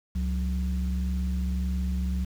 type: tone pair together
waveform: sine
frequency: 68.4 / 183.45 Hz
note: C#2 / F#3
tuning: -23 / -15 cents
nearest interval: octave + perfect fourth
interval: 1708 cents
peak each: -25 / -30 dBFS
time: 0.15-2.25 s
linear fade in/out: 10 ms
effects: tanh soft clip ceiling -19 dBFS + 8-bit